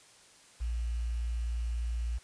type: tone with quantisation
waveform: sine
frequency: 58.27 Hz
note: A#1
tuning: in tune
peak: -30 dBFS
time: 0.6-2.19 s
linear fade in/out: 20 ms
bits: 9
effects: white hiss -58 dBFS RMS until 2.23 s + resampled to 22050 Hz